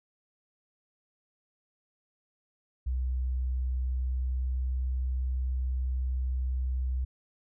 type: tone with pitch glide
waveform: sine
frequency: 63.4 to 63.84 Hz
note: B1 to C2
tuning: +46 to -42 cents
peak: -27 dBFS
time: 2.86-7.05 s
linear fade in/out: 10 ms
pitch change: +12 cents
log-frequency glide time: 3.76-4.76 s
effects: none